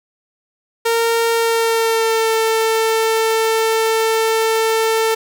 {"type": "tone with pitch glide", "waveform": "sawtooth", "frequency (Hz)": [460, 446.4], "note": ["A#4", "A4"], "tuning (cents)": [-23, 25], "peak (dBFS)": -10, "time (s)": [0.85, 5.15], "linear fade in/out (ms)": 10, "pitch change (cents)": -52, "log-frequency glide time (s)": [1.32, 2.35], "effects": []}